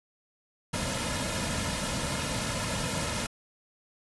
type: noise with comb filter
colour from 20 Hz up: pink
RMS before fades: -31 dBFS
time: 0.73-3.27 s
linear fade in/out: 10 ms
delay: 2.6 ms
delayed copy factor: -0.65
effects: resampled to 24000 Hz